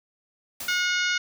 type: noise with exponential decay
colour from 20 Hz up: white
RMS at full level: -32 dBFS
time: 0.6-1.06 s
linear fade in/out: 5 ms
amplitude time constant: 100 ms
type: harmonic tone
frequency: 723 Hz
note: F#5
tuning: 40 cents flat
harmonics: 2 / 3 / 4 / 5 / 6 / 7 / 8 / 9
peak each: -25 / -29 / -31 / -33 / -35 / -36 / -37 / -38 dBFS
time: 0.68-1.18 s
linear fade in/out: 5 ms
effects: none